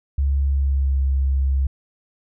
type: tone with pitch glide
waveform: sine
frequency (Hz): 69.3 to 67.48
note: C#2 to C#2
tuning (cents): 0 to -46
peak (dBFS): -16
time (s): 0.18-1.67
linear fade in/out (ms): 5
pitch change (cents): -46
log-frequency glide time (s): 0.46-1.01
effects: none